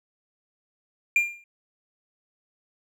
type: tone with exponential decay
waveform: triangle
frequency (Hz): 2395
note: D7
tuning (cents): +33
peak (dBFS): -13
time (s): 1.16-1.44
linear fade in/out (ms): 2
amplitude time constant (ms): 60
effects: none